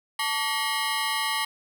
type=ring-modulated tone; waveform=15% pulse; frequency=1014 Hz; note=B5; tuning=45 cents sharp; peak=-15 dBFS; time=0.19-1.45 s; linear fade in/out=5 ms; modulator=130 Hz; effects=none